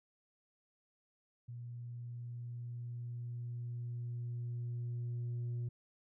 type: tone with level ramp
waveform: sine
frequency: 120 Hz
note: B2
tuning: 49 cents flat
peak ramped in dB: -43 to -33 dBFS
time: 1.48-5.69 s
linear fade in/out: 10 ms
effects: tanh soft clip ceiling -35 dBFS